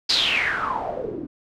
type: noise with low-pass filter sweep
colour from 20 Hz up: white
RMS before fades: -24 dBFS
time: 0.09-1.27 s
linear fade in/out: 10 ms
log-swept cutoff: 4700 to 270 Hz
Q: 8.2
effects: none